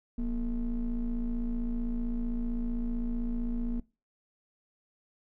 triangle ring-modulated tone, 105.2 Hz, G#2, 23 cents sharp, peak -24 dBFS, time 0.18-3.8 s, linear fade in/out 5 ms, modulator 133 Hz, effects noise-tail reverb RT60 0.3 s tail -21 dB re dry

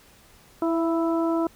harmonic tone with a mistuned harmonic, 329.6 Hz, E4, in tune, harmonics 1 / 2 / 3 / 4, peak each -22 / -28 / -32 / -34 dBFS, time 0.62-1.47 s, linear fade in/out 2 ms, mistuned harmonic 2, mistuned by +21 cents, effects pink hiss -54 dBFS RMS until 1.55 s

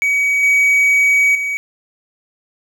triangle tone with level steps, 2265 Hz, C#7, 37 cents sharp, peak -11 / -8 / -16 dBFS, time 0.02-1.57 s, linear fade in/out 0 ms, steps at 0.43 / 1.35 s, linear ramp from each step 2 ms, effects none

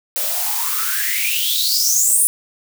blue noise with high-pass filter sweep, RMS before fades -18 dBFS, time 0.16-2.27 s, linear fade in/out 0 ms, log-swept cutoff 520 to 9900 Hz, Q 9.8, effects none

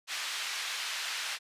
white band-pass noise, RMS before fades -36 dBFS, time 0.07-1.39 s, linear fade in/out 50 ms, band 1300 to 4200 Hz, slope 12 dB/octave, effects resampled to 32000 Hz

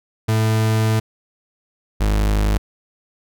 40% pulse tone pair in turn, 110 / 51.76 Hz, A2 / G#1, 0 / -5 cents, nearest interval octave + minor second, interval 1305 cents, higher first, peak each -14 dBFS, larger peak neither, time 0.28-1 / 2-2.58 s, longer first, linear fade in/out 10 ms, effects none

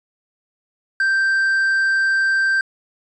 triangle tone, 1568 Hz, G6, in tune, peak -13 dBFS, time 1-2.61 s, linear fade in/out 2 ms, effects resampled to 22050 Hz

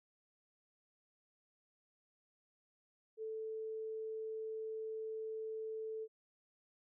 sine tone, 440 Hz, A4, in tune, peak -40 dBFS, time 3.17-6.08 s, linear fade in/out 50 ms, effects none

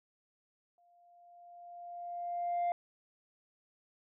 sine tone with exponential growth, 698.5 Hz, F5, in tune, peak -26 dBFS, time 0.78-2.72 s, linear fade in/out 1 ms, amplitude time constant 420 ms, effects tanh soft clip ceiling -28 dBFS

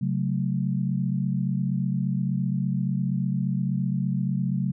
sine chord, F# minor, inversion second, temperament equal with one note detuned, 136.45 / 185 / 220 Hz, C#3 / F#3 / A3, -27 / 0 / 0 cents, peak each -26 / -26 / -31 dBFS, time 0.01-4.72 s, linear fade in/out 10 ms, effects none

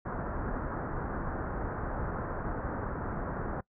pink low-pass noise, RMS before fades -35 dBFS, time 0.05-3.61 s, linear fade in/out 10 ms, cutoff 1600 Hz, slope 48 dB/octave, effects noise-tail reverb RT60 0.1 s tail -22 dB re dry

